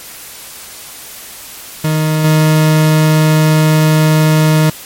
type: tone with level steps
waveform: 40% pulse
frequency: 155.56 Hz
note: D#3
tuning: in tune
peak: -10 / -6 dBFS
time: 1.84-4.7 s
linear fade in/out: 5 ms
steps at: 2.24 s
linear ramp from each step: 5 ms
effects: white hiss -31 dBFS RMS until 4.85 s + MP3 64 kbps